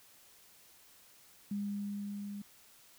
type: tone with level ramp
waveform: sine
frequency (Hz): 202.9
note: G#3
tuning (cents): -40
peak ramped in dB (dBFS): -33 to -40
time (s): 1.51-2.42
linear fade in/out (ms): 5
effects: white hiss -61 dBFS RMS until 2.98 s